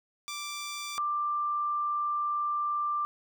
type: tone pair in turn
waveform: 10% pulse / sine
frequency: 1174.7 / 1182.9 Hz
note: D6 / D6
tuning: 0 / +12 cents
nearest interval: unison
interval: 12 cents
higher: second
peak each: -27 dBFS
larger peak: neither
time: 0.28-0.98 / 0.98-3.05 s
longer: second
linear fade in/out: 0 ms
effects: none